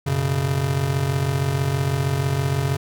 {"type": "chord", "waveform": "square", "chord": "F# suspended fourth", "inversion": "none", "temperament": "just", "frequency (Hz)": [92.5, 123.33, 138.75], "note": ["F#2", "B2", "C#3"], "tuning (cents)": [0, -2, 2], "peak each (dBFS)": [-27, -28, -22], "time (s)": [0.06, 2.77], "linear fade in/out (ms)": 10, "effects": []}